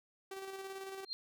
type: tone with tremolo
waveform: sawtooth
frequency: 386.7 Hz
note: G4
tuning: 24 cents flat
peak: -38 dBFS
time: 0.31-1.05 s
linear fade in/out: 5 ms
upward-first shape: square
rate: 18 Hz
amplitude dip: 35%
type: tone with exponential growth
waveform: sine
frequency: 4189 Hz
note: C8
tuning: 1 cent sharp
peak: -33 dBFS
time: 1.03-1.13 s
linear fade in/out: 0 ms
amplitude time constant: 21 ms
effects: none